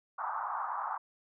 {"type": "band-pass noise", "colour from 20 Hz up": "pink", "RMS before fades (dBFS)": -36, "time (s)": [0.18, 0.98], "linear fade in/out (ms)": 10, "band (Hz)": [810, 1300], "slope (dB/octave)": 48, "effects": []}